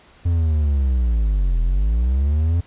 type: linear two-way sweep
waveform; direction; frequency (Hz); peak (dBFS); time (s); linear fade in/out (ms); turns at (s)
triangle; down then up; 87.31 to 40.51 to 87.31; -13; 0.25-2.61; 10; 1.61
effects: pink hiss -50 dBFS RMS until 2.66 s + resampled to 8000 Hz